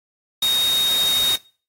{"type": "tone in noise", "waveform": "sine", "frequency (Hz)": 3729, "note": "A#7", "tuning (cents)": 0, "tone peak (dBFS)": -16, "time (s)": [0.42, 1.36], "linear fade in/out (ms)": 5, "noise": "white", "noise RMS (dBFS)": -26, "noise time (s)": [0.42, 1.36], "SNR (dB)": 7, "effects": ["noise-tail reverb RT60 0.4 s tail -22 dB re dry", "AAC 48 kbps"]}